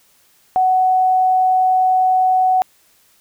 sine tone, 745 Hz, F#5, 12 cents sharp, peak -11 dBFS, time 0.56-2.62 s, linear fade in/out 0 ms, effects white hiss -55 dBFS RMS until 3.2 s

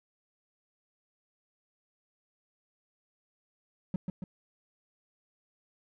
triangle tone with echo, 184.3 Hz, F#3, 7 cents flat, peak -25 dBFS, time 3.94-3.96 s, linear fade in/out 2 ms, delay 140 ms, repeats 2, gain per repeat -4 dB, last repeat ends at 4.24 s, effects none

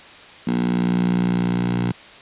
10% pulse tone with high-pass filter sweep, 59.9 Hz, A#1, 48 cents sharp, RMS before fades -20 dBFS, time 0.47-1.92 s, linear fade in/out 5 ms, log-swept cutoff 210 to 140 Hz, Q 4.2, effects white hiss -42 dBFS RMS until 2.21 s + resampled to 8000 Hz

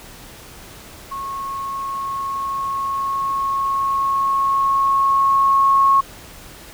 sine tone with level ramp, 1094 Hz, C#6, 23 cents flat, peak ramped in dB -25 to -10 dBFS, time 1.11-6.01 s, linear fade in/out 10 ms, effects pink hiss -40 dBFS RMS until 6.73 s

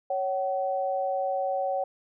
sine tone pair together, 554.4 / 757.9 Hz, C#5 / F#5, 0 / +41 cents, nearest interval perfect fourth, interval 541 cents, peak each -28 dBFS, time 0.1-1.84 s, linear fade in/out 5 ms, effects none

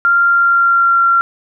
sine tone with pitch glide, 1389 to 1372.3 Hz, F6 to F6, -10 to -31 cents, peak -8 dBFS, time 0.05-1.21 s, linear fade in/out 0 ms, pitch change -21 cents, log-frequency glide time 0.29-1.03 s, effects none

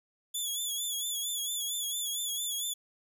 15% pulse tone with vibrato, 3420 Hz, A7, 50 cents flat, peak -25 dBFS, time 0.34-2.74 s, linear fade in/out 10 ms, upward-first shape sine, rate 4.4 Hz, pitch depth 66 cents each way, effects none

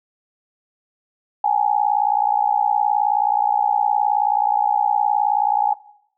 sine tone with amplitude modulation, 830.6 Hz, G#5, in tune, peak -11 dBFS, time 1.44-5.74 s, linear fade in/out 5 ms, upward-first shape sine, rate 59.1 Hz, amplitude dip 90%, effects noise-tail reverb RT60 0.7 s tail -19 dB re dry

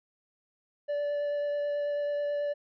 triangle tone with vibrato, 581 Hz, D5, 19 cents flat, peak -26 dBFS, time 0.88-2.54 s, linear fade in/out 20 ms, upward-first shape triangle, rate 9.2 Hz, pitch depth 10 cents each way, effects resampled to 11025 Hz

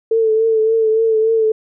sine tone with vibrato, 444.2 Hz, A4, 16 cents sharp, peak -11 dBFS, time 0.11-1.52 s, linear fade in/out 5 ms, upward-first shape triangle, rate 3.5 Hz, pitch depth 40 cents each way, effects none

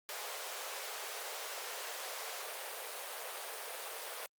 pink high-pass noise, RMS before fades -43 dBFS, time 0.09-4.26 s, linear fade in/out 0 ms, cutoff 440 Hz, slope 48 dB/octave, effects Opus 48 kbps

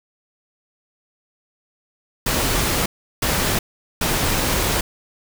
pink noise bursts at uneven times, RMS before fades -20 dBFS, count 3, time 2.26-2.86 / 3.22-3.59 / 4.01-4.81 s, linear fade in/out 5 ms, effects none

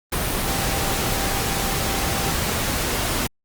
sine tone in noise, 785 Hz, G5, 2 cents sharp, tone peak -32 dBFS, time 0.44-2.32 s, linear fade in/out 5 ms, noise pink, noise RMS -23 dBFS, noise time 0.12-3.27 s, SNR -12 dB, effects Opus 32 kbps

